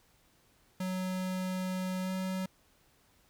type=tone with pitch glide; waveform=square; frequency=185.4 to 187.34 Hz; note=F#3 to F#3; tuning=+4 to +22 cents; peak=-33 dBFS; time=0.8-2.46 s; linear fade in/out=5 ms; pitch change=+18 cents; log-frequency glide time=2.02-2.11 s; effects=pink hiss -67 dBFS RMS until 3.29 s